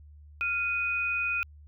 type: tone pair together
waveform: sine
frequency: 1396.9 / 2489 Hz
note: F6 / D#7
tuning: 0 / 0 cents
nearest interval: minor seventh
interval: 1000 cents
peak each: -33 / -27 dBFS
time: 0.41-1.43 s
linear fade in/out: 0 ms
effects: added 74 Hz sine -48 dBFS peak until 1.67 s